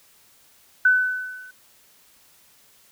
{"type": "tone with level ramp", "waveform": "sine", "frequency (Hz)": 1505, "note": "F#6", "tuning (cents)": 29, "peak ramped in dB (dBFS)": [-11, -41], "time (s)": [0.85, 1.51], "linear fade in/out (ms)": 5, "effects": ["white hiss -56 dBFS RMS until 2.91 s"]}